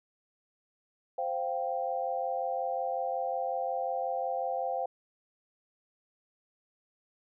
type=chord; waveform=sine; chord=C suspended fourth; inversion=none; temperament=equal; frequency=523.3 / 698.5 / 784 Hz; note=C5 / F5 / G5; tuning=0 / 0 / 0 cents; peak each=-34 dBFS; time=1.18-4.86 s; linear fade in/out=5 ms; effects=none